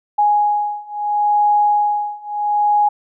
sine beating tone pair, 830.6 / 831.34 Hz, G#5 / G#5, 0 / +2 cents, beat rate 0.74 Hz, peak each -17 / -16 dBFS, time 0.18-2.89 s, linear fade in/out 10 ms, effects none

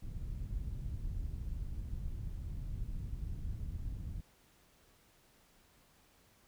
pink low-pass noise, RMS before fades -40 dBFS, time 0.02-4.21 s, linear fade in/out 5 ms, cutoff 100 Hz, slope 12 dB/octave, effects pink hiss -67 dBFS RMS until 6.47 s

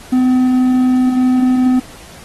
triangle tone with quantisation, 254.2 Hz, C4, 50 cents flat, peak -7 dBFS, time 0.12-1.8 s, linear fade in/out 10 ms, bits 6, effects pink hiss -38 dBFS RMS until 2.24 s + AAC 32 kbps

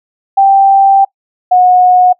sine tone pair in turn, 784 / 728.3 Hz, G5 / F#5, 0 / -28 cents, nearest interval minor second, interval 128 cents, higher first, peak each -3 dBFS, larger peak neither, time 0.37-1.05 / 1.51-2.13 s, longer first, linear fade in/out 10 ms, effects noise-tail reverb RT60 0.1 s tail -23 dB re dry

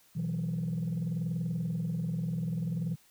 sine chord, B suspended fourth, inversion none, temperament just, 123.47 / 164.63 / 185.21 Hz, B2 / E3 / F#3, 0 / -2 / +2 cents, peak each -35 / -30 / -36 dBFS, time 0.15-2.96 s, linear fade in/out 20 ms, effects tanh soft clip ceiling -26 dBFS + white hiss -63 dBFS RMS until 3.1 s

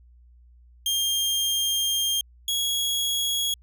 sawtooth tone pair in turn, 3206 / 3325 Hz, G7 / G#7, +38 / +1 cents, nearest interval minor second, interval 63 cents, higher second, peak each -19 / -20 dBFS, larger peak first, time 0.86-2.21 / 2.48-3.54 s, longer first, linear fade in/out 2 ms, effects added 60 Hz sine -50 dBFS peak until 3.62 s

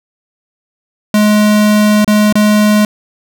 square tone with dropouts, 210.5 Hz, G#3, 24 cents sharp, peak -7 dBFS, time 1.14-2.85 s, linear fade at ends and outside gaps 2 ms, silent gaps 2.046-2.077 / 2.326-2.354 s, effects none

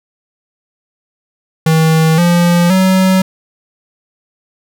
square tone with pitch steps, 160 / 173.48 / 188.09 Hz, D#3 / F3 / F#3, +49 / -11 / +29 cents, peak -8 dBFS, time 1.66-3.22 s, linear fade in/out 5 ms, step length 520 ms, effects none

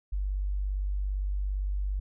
sine tone, 48.79 Hz, G1, 7 cents flat, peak -27 dBFS, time 0.12-2 s, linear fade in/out 10 ms, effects none

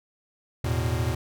square chord, E suspended fourth, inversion none, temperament equal, 82.41 / 110 / 123.47 Hz, E2 / A2 / B2, 0 / 0 / 0 cents, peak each -29 dBFS, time 0.64-1.15 s, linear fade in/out 5 ms, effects none

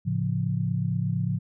sine chord, A augmented, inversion none, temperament equal, 110 / 138.59 / 174.61 Hz, A2 / C#3 / E#3, 0 / 0 / 0 cents, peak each -28 dBFS, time 0.05-1.39 s, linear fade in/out 20 ms, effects none

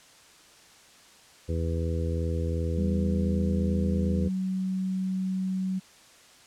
harmonic tone, 82.7 Hz, E2, 6 cents sharp, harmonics 1 / 2 / 3 / 4 / 5 / 6, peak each -27 / -34 / -39 / -38 / -38 / -36 dBFS, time 1.48-4.29 s, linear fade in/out 20 ms
sine tone with pitch glide, 194.2 to 187.91 Hz, G3 to F#3, -16 to +27 cents, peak -26 dBFS, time 2.77-5.8 s, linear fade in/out 20 ms, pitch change -57 cents, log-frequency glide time 3.97-4.33 s
effects white hiss -54 dBFS RMS until 6.46 s + low-pass 8000 Hz 12 dB/octave

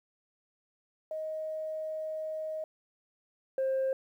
sine tone pair in turn, 627 / 530.3 Hz, D#5 / C5, +13 / +23 cents, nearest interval minor third, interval 290 cents, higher first, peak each -33 / -25 dBFS, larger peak second, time 1.11-2.64 / 3.58-3.93 s, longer first, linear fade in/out 2 ms, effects tanh soft clip ceiling -25 dBFS + 11-bit

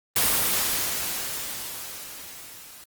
white noise with level ramp, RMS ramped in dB -20 to -46 dBFS, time 0.16-2.84 s, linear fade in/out 2 ms, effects Opus 24 kbps

